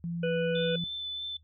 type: tone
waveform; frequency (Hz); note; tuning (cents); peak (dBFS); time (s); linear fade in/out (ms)
sine; 170; F3; -46; -31; 0.04-0.84; 0
type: harmonic tone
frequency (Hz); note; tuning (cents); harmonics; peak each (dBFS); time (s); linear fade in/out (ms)
493.9; B4; 0; 1 / 3 / 5 / 6; -27 / -37 / -41 / -43; 0.23-0.76; 5
type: tone with vibrato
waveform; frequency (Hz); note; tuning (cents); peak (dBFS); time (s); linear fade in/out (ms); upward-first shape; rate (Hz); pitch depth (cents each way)
sine; 3520; A7; 0; -33; 0.55-1.37; 5; triangle; 3.2; 14
effects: noise-tail reverb RT60 0.1 s tail -18 dB re dry + added 78 Hz sine -58 dBFS peak until 1.43 s